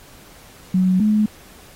sine tone pair in turn, 185.2 / 212.7 Hz, F#3 / G#3, +2 / +42 cents, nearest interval major second, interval 240 cents, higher second, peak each -13 dBFS, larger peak neither, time 0.74-1 / 1-1.26 s, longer neither, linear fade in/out 5 ms, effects pink hiss -46 dBFS RMS until 1.75 s + AAC 48 kbps

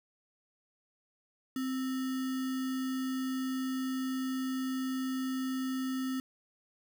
sine tone with sample-and-hold, 260.7 Hz, C4, 6 cents flat, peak -31 dBFS, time 1.56-6.2 s, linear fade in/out 2 ms, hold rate 1575 Hz, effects none

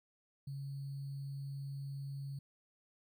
sine tone with sample-and-hold, 138.59 Hz, C#3, in tune, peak -40 dBFS, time 0.47-2.39 s, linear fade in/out 5 ms, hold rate 4410 Hz, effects none

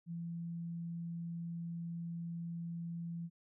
sine tone, 169 Hz, E3, 43 cents sharp, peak -39 dBFS, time 0.06-3.3 s, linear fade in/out 50 ms, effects none

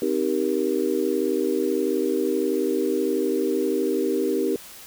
sine chord, C minor seventh, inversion none, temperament just, 261.6 / 314 / 392.4 / 470.9 Hz, C4 / Eb4 / G4 / Bb4, 0 / +16 / +2 / +18 cents, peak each -28 / -26 / -24 / -27 dBFS, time 0.02-4.56 s, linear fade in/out 2 ms, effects white hiss -43 dBFS RMS until 4.86 s

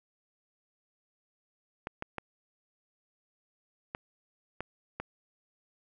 clicks, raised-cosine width 0.5 ms, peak -20 dBFS, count 6, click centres 1.871 / 2.024 / 2.183 / 3.949 / 4.606 / 5 s, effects none

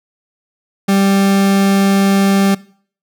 40% pulse tone, 196.4 Hz, G3, 4 cents sharp, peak -9 dBFS, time 0.88-2.55 s, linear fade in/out 10 ms, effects noise-tail reverb RT60 0.5 s tail -21 dB re dry

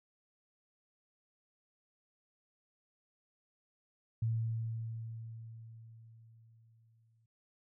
sine tone with exponential decay, 113.3 Hz, A#2, 49 cents flat, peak -29 dBFS, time 4.22-7.26 s, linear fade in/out 5 ms, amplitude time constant 660 ms, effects none

